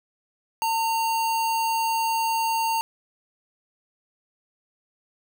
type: tone with sample-and-hold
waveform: sine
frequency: 905 Hz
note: A5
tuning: 48 cents sharp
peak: -21 dBFS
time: 0.62-2.81 s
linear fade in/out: 0 ms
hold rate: 3675 Hz
effects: none